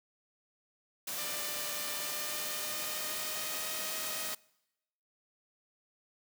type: noise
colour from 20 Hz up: white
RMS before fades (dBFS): -38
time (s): 1.07-4.35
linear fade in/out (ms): 5
type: tone with pitch glide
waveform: 5% pulse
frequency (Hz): 596 to 627.8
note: D5 to D#5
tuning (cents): +25 to +15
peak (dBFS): -29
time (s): 1.18-4.34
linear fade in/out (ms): 2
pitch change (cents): +90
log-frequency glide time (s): 1.96-3.72
effects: noise-tail reverb RT60 0.9 s tail -24 dB re dry + high-pass 150 Hz 12 dB/octave